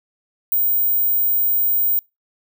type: tone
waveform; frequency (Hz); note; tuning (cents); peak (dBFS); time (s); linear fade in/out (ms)
sine; 15110; A#9; +22; -14; 0.52-1.99; 0
effects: noise-tail reverb RT60 0.2 s tail -24 dB re dry